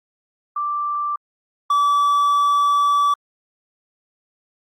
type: tone pair in turn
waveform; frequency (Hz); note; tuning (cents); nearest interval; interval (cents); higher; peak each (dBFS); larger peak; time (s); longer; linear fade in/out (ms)
sine / triangle; 1174.7 / 1152.5; D6 / D6; 0 / -33; unison; 33; first; -20 / -12; second; 0.56-1.16 / 1.7-3.14; second; 5
effects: Opus 48 kbps